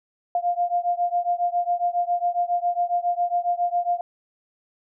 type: beating tone pair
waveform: sine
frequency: 699 / 706.3 Hz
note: F5 / F5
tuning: +1 / +19 cents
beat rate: 7.3 Hz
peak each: -23 / -24 dBFS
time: 0.35-4.01 s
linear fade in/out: 2 ms
effects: none